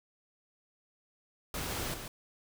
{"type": "noise with echo", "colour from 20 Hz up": "pink", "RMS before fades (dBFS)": -37, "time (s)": [1.54, 1.94], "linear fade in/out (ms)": 2, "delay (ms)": 140, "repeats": 1, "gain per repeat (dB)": -6, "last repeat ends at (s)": 2.08, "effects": []}